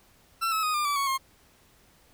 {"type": "tone with pitch steps", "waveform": "40% pulse", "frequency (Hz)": [1345, 1294.7, 1246.3, 1199.6, 1154.8, 1111.6, 1070], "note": ["E6", "E6", "D#6", "D6", "D6", "C#6", "C6"], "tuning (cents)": [34, -32, 2, 36, -30, 4, 38], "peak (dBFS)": -24, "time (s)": [0.41, 1.18], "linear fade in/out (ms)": 20, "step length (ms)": 110, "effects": ["pink hiss -60 dBFS RMS until 2.13 s"]}